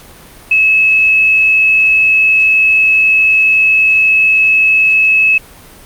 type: tone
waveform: sine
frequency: 2588 Hz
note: E7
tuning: 32 cents flat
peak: -6 dBFS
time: 0.51-5.38 s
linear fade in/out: 5 ms
effects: pink hiss -37 dBFS RMS until 5.85 s + Opus 48 kbps